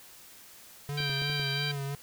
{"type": "tone with vibrato", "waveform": "square", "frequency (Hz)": 141.9, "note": "C#3", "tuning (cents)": 41, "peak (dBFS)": -33, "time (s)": [0.89, 1.95], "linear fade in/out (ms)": 0, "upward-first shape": "sine", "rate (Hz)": 2.9, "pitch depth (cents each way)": 49}
{"type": "harmonic tone", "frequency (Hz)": 784, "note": "G5", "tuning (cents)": 0, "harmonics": [2, 3, 4, 5, 6], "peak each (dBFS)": [-37, -37, -37, -37, -37], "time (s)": [0.97, 1.72], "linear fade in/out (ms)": 10}
{"type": "clicks", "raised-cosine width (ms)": 2, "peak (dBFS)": -30, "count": 5, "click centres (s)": [1.003, 1.098, 1.22, 1.299, 1.397]}
{"effects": ["white hiss -52 dBFS RMS until 2.02 s"]}